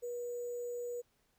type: tone with sample-and-hold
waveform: sine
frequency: 482.8 Hz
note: B4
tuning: 39 cents flat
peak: -37 dBFS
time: 0.02-1.02 s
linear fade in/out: 20 ms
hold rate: 7350 Hz
effects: pink hiss -75 dBFS RMS until 1.38 s